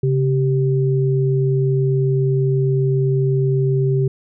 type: tone pair together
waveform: sine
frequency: 136.02 / 389.3 Hz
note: C#3 / G4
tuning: -32 / -12 cents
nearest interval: octave + tritone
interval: 1820 cents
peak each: -15 / -20 dBFS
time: 0.03-4.08 s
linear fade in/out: 5 ms
effects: none